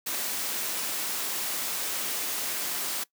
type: noise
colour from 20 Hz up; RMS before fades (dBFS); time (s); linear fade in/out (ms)
white; -31; 0.06-3.04; 10
effects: noise-tail reverb RT60 0.1 s tail -20 dB re dry + high-pass 200 Hz 12 dB/octave